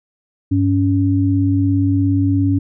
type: tone pair together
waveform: sine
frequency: 99.06 / 280 Hz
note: G2 / C#4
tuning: +19 / +18 cents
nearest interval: octave + tritone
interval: 1799 cents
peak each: -15 dBFS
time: 0.51-2.59 s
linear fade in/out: 10 ms
effects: none